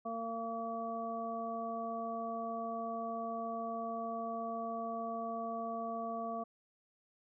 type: harmonic tone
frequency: 228.4 Hz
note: A#3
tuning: 35 cents flat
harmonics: 1 / 2 / 3 / 5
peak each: -43 / -46 / -39 / -43 dBFS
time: 0.05-6.44 s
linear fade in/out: 10 ms
effects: none